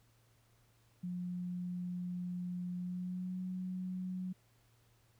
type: tone with pitch glide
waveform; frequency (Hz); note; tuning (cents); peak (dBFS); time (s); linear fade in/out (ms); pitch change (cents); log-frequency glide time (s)
sine; 178.5 to 184.05; F3 to F#3; +38 to -9; -37; 1.03-4.33; 10; +53; 2.76-3.4
effects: added 115 Hz sine -69 dBFS peak until 5.19 s + pink hiss -72 dBFS RMS until 5.19 s